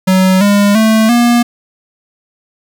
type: tone with pitch steps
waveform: square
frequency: 187.3 / 203.1 / 220.2 / 238.7 Hz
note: F#3 / G#3 / A3 / A#3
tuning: +21 / -38 / +2 / +41 cents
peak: -7 dBFS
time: 0.07-1.43 s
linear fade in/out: 10 ms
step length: 340 ms
effects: 8-bit